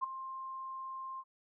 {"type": "tone with ADSR envelope", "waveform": "sine", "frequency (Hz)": 1056, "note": "C6", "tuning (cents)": 16, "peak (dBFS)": -28, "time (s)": [0.01, 1.24], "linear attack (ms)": 27, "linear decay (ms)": 11, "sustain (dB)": -12, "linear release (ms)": 50, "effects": []}